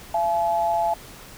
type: tone pair together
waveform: sine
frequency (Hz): 679 / 855.5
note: F5 / A5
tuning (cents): -49 / -49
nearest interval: major third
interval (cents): 400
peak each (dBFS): -22 / -22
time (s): 0.14-0.94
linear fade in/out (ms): 5
effects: pink hiss -43 dBFS RMS until 1.37 s